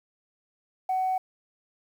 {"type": "tone", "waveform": "sine", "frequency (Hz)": 750, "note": "F#5", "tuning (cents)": 23, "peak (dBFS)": -22, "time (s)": [0.89, 1.18], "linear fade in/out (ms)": 5, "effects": ["tanh soft clip ceiling -21 dBFS", "9-bit"]}